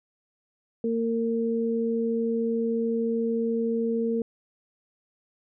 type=tone pair together; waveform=sine; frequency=229.2 / 458.4 Hz; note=A#3 / A#4; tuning=-29 / -29 cents; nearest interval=octave; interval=1200 cents; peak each=-26 dBFS; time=0.84-4.22 s; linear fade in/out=2 ms; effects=none